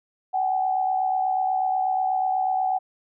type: tone pair together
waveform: sine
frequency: 753 / 821.2 Hz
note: F#5 / G#5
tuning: +30 / -20 cents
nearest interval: major second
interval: 150 cents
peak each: -21 / -29 dBFS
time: 0.33-2.79 s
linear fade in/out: 20 ms
effects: none